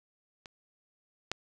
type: clicks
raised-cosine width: 0.2 ms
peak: -28 / -14 dBFS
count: 2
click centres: 0.458 / 1.316 s
effects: none